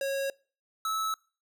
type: tone pair in turn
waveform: square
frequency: 548 / 1303.4 Hz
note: C#5 / E6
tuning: -20 / -20 cents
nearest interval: octave + minor third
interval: 1500 cents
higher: second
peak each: -29 / -29 dBFS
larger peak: neither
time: 0.01-0.3 / 0.85-1.14 s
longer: neither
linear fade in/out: 2 ms
effects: noise-tail reverb RT60 0.4 s tail -25 dB re dry